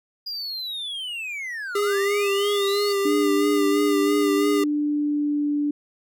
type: linear two-way sweep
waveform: triangle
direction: down then up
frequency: 4892 to 1234 to 4568 Hz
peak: -27 dBFS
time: 0.26-2.93 s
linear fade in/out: 10 ms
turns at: 1.81 s
type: tone with vibrato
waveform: square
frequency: 403.1 Hz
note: G4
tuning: 48 cents sharp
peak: -21 dBFS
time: 1.75-4.64 s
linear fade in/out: 5 ms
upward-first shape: sine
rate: 3 Hz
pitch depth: 33 cents each way
type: tone with pitch glide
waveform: sine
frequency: 296.5 to 292.4 Hz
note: D4 to D4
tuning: +17 to -7 cents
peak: -20 dBFS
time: 3.05-5.71 s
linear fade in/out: 5 ms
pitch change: -24 cents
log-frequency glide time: 4.58-5.54 s
effects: none